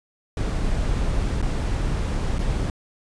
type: noise with dropouts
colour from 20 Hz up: brown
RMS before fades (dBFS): -23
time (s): 0.37-2.7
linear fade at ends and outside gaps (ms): 2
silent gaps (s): 1.417-1.425 / 2.385-2.39
effects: resampled to 22050 Hz